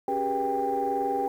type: tone cluster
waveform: sine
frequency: 276.2 / 387 / 408.4 / 486.1 / 793 Hz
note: C#4 / G4 / G#4 / B4 / G5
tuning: -6 / -22 / -29 / -28 / +20 cents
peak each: -34 / -33 / -31 / -32 / -26 dBFS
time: 0.08-1.28 s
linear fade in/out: 2 ms
effects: tanh soft clip ceiling -17 dBFS + 9-bit